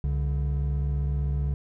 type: tone pair together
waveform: triangle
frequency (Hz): 67.58 / 143.2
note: C#2 / D3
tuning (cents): -43 / -43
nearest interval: octave + minor second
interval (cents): 1300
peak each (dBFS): -23 / -27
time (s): 0.04-1.54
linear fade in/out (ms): 0
effects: none